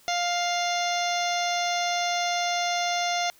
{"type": "harmonic tone with a mistuned harmonic", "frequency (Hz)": 701, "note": "F5", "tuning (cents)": 6, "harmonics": [1, 2, 3, 4, 5, 6, 7, 8, 9], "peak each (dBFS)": [-26, -35, -32, -37, -34, -37, -39, -39, -36], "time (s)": [0.08, 3.3], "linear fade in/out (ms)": 0, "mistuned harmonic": 7, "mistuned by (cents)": 65, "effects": ["white hiss -57 dBFS RMS until 3.39 s"]}